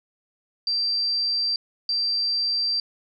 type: tone bursts at uneven times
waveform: sine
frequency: 4699 Hz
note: D8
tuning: in tune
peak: -21 dBFS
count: 2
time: 0.67-1.56 / 1.89-2.8 s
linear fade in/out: 2 ms
effects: none